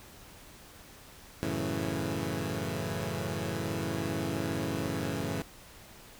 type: chord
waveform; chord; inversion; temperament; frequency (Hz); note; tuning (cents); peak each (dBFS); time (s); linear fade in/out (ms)
15% pulse; F# minor seventh; none; equal; 92.5 / 110 / 138.59 / 164.81; F#2 / A2 / C#3 / E3; 0 / 0 / 0 / 0; -31 / -31 / -31 / -30; 1.43-5.42; 0
effects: pink hiss -52 dBFS RMS until 6.19 s